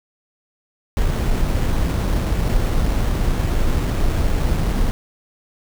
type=noise with sample-and-hold; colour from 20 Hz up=brown; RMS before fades=-18 dBFS; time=0.97-4.91 s; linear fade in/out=0 ms; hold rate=4900 Hz; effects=none